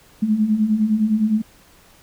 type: beating tone pair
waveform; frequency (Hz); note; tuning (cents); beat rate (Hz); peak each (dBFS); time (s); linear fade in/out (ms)
sine; 207.7 / 217.5; G#3 / A3; 0 / -20; 9.8; -22 / -16; 0.22-1.42; 10
effects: pink hiss -51 dBFS RMS until 2.02 s